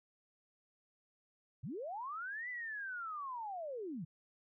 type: linear two-way sweep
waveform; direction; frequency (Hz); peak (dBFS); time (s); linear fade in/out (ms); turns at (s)
sine; up then down; 95.2 to 2016 to 138.9; -40; 1.63-4.05; 10; 2.49
effects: none